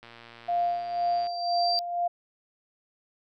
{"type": "click train", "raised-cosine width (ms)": 0.3, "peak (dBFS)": -31, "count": 146, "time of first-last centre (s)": [0.03, 1.269], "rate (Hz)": 117}
{"type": "tone with tremolo", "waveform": "sine", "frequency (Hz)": 698.5, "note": "F5", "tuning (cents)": 0, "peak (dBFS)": -22, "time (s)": [0.48, 2.08], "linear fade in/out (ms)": 10, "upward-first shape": "sine", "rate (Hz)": 2, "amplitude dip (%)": 65}
{"type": "tone with exponential growth", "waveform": "sine", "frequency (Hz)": 4699, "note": "D8", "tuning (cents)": 0, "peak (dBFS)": -23, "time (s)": [0.59, 1.79], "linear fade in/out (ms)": 0, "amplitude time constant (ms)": 260}
{"effects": []}